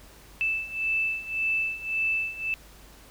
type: beating tone pair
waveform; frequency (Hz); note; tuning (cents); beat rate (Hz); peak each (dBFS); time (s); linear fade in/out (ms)
sine; 2637 / 2638.8; E7 / E7; 0 / +1; 1.8; -30 / -27; 0.41-2.54; 0
effects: added 50 Hz sine -53 dBFS peak until 3.1 s + pink hiss -52 dBFS RMS until 3.1 s